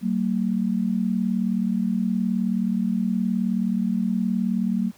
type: tone pair together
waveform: sine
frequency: 189.56 / 228.6 Hz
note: F#3 / A#3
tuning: +42 / -34 cents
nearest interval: minor third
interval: 324 cents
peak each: -23 / -23 dBFS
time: 0.01-4.92 s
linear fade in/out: 50 ms
effects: pink hiss -54 dBFS RMS until 4.97 s + high-pass 80 Hz 12 dB/octave